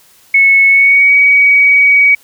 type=tone with pitch glide; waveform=sine; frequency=2200 to 2261 Hz; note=C#7 to C#7; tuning=-14 to +34 cents; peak=-4 dBFS; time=0.34-2.15 s; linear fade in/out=5 ms; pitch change=+48 cents; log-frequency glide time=0.68-1.13 s; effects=white hiss -46 dBFS RMS until 2.23 s